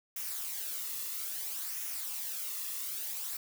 blue noise with flanger, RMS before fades -38 dBFS, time 0.16-3.37 s, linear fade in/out 5 ms, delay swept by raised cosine 0.23 to 1.33 ms, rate 0.6 Hz, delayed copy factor -0.5, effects none

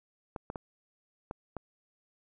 clicks, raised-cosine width 1 ms, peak -23 dBFS, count 5, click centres 0.362 / 0.501 / 0.558 / 1.311 / 1.567 s, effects none

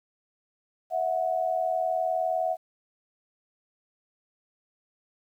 sine tone pair together, 652 / 731.8 Hz, E5 / F#5, -19 / -19 cents, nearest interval major second, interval 200 cents, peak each -27 dBFS, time 0.9-2.57 s, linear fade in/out 50 ms, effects 10-bit

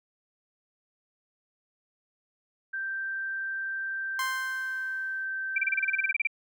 sine tone with pitch glide, 1568 to 1554.5 Hz, G6 to G6, 0 to -15 cents, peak -30 dBFS, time 2.73-6.13 s, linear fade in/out 10 ms, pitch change -15 cents, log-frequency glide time 4.01-4.78 s
sawtooth tone with exponential decay, 1046.5 Hz, C6, in tune, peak -24 dBFS, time 4.19-5.25 s, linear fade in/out 2 ms, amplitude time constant 230 ms
sine tone bursts, 2349 Hz, D7, in tune, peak -22 dBFS, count 14, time 5.56-6.272 s, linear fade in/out 5 ms, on 23 ms, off 30 ms
effects none

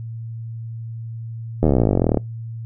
slowing click train, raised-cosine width 2 ms, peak -3 dBFS, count 30, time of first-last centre 1.63-2.173 s, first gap 12 ms, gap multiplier 1.03, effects noise-tail reverb RT60 0.2 s tail -25 dB re dry + added 114 Hz sine -28 dBFS peak until 2.65 s

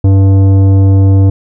triangle tone with tanh clipping, 97.1 Hz, G2, 16 cents flat, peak -5 dBFS, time 0.04-1.3 s, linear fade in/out 5 ms, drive 16 dB, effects none

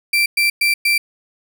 35% pulse tone bursts, 2349 Hz, D7, in tune, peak -11 dBFS, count 4, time 0.13-0.98 s, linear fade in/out 5 ms, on 130 ms, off 110 ms, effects none

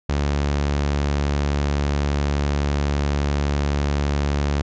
sawtooth tone, 71.8 Hz, D2, 39 cents flat, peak -15 dBFS, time 0.09-4.62 s, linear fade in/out 5 ms, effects resampled to 16000 Hz

